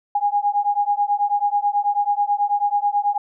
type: beating tone pair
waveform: sine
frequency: 815 / 824.2 Hz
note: G#5 / G#5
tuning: -33 / -13 cents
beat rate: 9.2 Hz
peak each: -20 dBFS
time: 0.15-3.18 s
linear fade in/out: 5 ms
effects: none